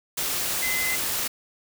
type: tone in noise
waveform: sine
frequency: 2046 Hz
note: C7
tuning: 39 cents flat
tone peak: -26 dBFS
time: 0.62-0.96 s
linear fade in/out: 10 ms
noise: white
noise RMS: -27 dBFS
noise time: 0.17-1.28 s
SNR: -2 dB
effects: none